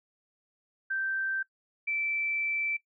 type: tone pair in turn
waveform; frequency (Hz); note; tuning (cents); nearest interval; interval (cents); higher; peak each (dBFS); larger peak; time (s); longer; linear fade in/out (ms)
sine; 1562 / 2328; G6 / D7; -7 / -16; perfect fifth; 691; second; -28; neither; 0.9-1.43 / 1.87-2.77; second; 10
effects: noise-tail reverb RT60 0.1 s tail -19 dB re dry